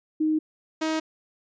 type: tone pair in turn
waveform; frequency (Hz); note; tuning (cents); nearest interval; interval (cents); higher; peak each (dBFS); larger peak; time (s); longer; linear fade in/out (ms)
sine / sawtooth; 311.1 / 316.5; D#4 / D#4; 0 / +30; unison; 30; second; -20; neither; 0.2-0.39 / 0.81-1; neither; 10
effects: resampled to 16000 Hz